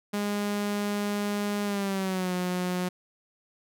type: tone with pitch glide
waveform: sawtooth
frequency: 205.2 to 180.71 Hz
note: G#3 to F#3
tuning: -21 to -41 cents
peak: -23 dBFS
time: 0.13-2.89 s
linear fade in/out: 10 ms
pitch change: -220 cents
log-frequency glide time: 1.64-2.33 s
effects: none